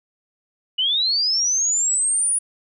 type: linear sweep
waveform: sine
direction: up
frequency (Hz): 2900 to 9800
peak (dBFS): -17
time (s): 0.78-2.39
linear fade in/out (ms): 10
effects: none